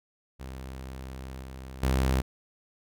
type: tone with level steps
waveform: sawtooth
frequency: 65.41 Hz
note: C2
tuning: in tune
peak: -34 / -36 / -19 dBFS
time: 0.39-2.22 s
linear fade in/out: 20 ms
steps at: 1.42 / 1.83 s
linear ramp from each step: 5 ms
effects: none